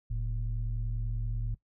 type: tone pair together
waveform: sine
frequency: 42.22 / 112.5 Hz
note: E1 / A2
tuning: +42 / +39 cents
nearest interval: octave + perfect fourth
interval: 1697 cents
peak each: -30 / -33 dBFS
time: 0.1-1.55 s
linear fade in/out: 10 ms
effects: noise-tail reverb RT60 0.1 s tail -20 dB re dry + tanh soft clip ceiling -24 dBFS